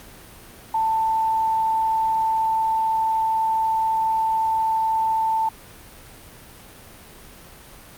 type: tone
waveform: sine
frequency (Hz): 888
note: A5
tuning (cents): +16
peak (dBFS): -18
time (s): 0.74-5.49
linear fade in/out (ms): 5
effects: pink hiss -44 dBFS RMS until 7.97 s + Opus 48 kbps